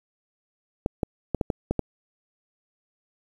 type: clicks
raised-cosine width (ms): 2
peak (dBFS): -10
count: 7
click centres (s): 0.861 / 1.032 / 1.347 / 1.412 / 1.502 / 1.71 / 1.793
effects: 8-bit